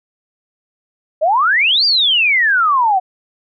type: exponential two-way sweep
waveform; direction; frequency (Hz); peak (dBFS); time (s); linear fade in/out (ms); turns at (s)
sine; up then down; 587.3 to 4862 to 721; -10; 1.21-3; 20; 1.85
effects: none